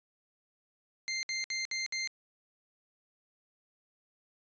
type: tone bursts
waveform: 20% pulse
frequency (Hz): 2093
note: C7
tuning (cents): 0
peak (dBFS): -27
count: 5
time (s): 1.08-2.074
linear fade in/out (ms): 0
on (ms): 150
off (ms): 61
effects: resampled to 16000 Hz